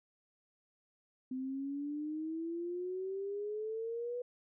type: exponential sweep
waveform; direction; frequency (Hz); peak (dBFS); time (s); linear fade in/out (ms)
sine; up; 255.7 to 493.9; -36; 1.31-4.22; 5
effects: none